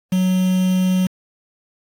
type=tone with quantisation; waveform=triangle; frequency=185 Hz; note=F#3; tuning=in tune; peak=-12 dBFS; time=0.12-1.07 s; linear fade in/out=5 ms; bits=5; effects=AAC 64 kbps